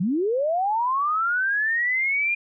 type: linear sweep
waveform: sine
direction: up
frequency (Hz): 160 to 2426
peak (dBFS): -20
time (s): 0-2.35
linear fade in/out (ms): 10
effects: none